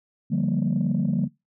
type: chord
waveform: sine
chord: G minor seventh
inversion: second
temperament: equal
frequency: 146.83 / 174.61 / 196 / 233.1 Hz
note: D3 / F3 / G3 / Bb3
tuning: 0 / 0 / 0 / 0 cents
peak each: -25 dBFS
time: 0.3-1.28 s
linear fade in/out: 20 ms
effects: noise-tail reverb RT60 0.2 s tail -20 dB re dry + tanh soft clip ceiling -15 dBFS